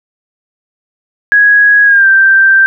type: tone with pitch glide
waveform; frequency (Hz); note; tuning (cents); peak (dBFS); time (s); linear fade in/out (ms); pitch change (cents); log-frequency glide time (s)
sine; 1661.2 to 1568.9; G#6 to G6; 0 to +1; -3; 1.32-2.66; 0; -99; 1.84-2.07
effects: none